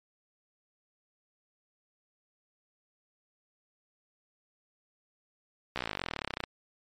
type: slowing click train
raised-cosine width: 0.3 ms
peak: -16 dBFS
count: 30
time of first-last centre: 5.76-6.438 s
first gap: 15 ms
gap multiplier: 1.03
effects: MP3 64 kbps